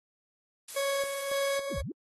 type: noise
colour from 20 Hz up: blue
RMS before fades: -40 dBFS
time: 0.68-1.59 s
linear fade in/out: 5 ms
type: tone with tremolo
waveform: 40% pulse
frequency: 554.4 Hz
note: C#5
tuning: in tune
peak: -27 dBFS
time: 0.76-1.81 s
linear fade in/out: 5 ms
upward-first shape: square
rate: 1.8 Hz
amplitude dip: 50%
type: exponential two-way sweep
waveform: sine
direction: down then up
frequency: 402.4 to 50.6 to 402.4 Hz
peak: -34 dBFS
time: 1.71-1.92 s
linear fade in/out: 5 ms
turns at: 1.8 s
effects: AAC 32 kbps